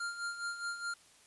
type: tone with tremolo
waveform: square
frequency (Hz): 1396.9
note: F6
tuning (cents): 0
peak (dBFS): -35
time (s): 0-0.94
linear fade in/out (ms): 5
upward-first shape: sine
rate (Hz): 4.8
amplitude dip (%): 65
effects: white hiss -62 dBFS RMS until 1.26 s + resampled to 24000 Hz